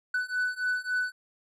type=beating tone pair; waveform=triangle; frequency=1492 / 1495.6 Hz; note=F#6 / F#6; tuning=+14 / +18 cents; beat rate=3.6 Hz; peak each=-29 / -28 dBFS; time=0.14-1.12 s; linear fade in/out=5 ms; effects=resampled to 32000 Hz